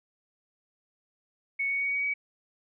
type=tone with pitch steps; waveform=sine; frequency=2217 / 2230 / 2243 / 2256 / 2269 Hz; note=C#7 / C#7 / C#7 / C#7 / C#7; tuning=0 / +10 / +20 / +30 / +40 cents; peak=-26 dBFS; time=1.59-2.14 s; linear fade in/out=10 ms; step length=110 ms; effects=none